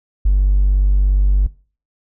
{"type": "tone", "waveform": "triangle", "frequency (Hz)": 48.55, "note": "G1", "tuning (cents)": -16, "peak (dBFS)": -6, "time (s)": [0.25, 1.47], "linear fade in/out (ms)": 10, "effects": ["noise-tail reverb RT60 0.4 s tail -24 dB re dry", "tanh soft clip ceiling -7 dBFS"]}